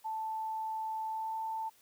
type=tone with pitch glide; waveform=sine; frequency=880 to 887.7 Hz; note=A5 to A5; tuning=0 to +15 cents; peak=-34 dBFS; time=0.04-1.7 s; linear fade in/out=20 ms; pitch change=+15 cents; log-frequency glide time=1.09-1.35 s; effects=white hiss -65 dBFS RMS until 1.81 s